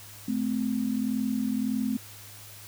sine tone pair together, 216.5 / 258.2 Hz, A3 / C4, -28 / -23 cents, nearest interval minor third, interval 305 cents, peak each -28 dBFS, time 0.28-1.97 s, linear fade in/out 5 ms, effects added 103 Hz sine -50 dBFS peak until 2.67 s + white hiss -47 dBFS RMS until 2.67 s

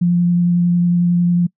sine tone with vibrato, 174.61 Hz, F3, in tune, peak -11 dBFS, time 0.01-1.47 s, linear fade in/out 10 ms, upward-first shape triangle, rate 11 Hz, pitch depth 13 cents each way, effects noise-tail reverb RT60 0.1 s tail -25 dB re dry

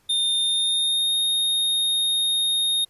square tone with pitch glide, 3633 to 3705 Hz, A#7 to A#7, -45 to -11 cents, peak -20 dBFS, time 0.09-2.85 s, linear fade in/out 10 ms, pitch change +34 cents, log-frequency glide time 0.41-1.15 s, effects pink hiss -62 dBFS RMS until 2.89 s + resampled to 32000 Hz

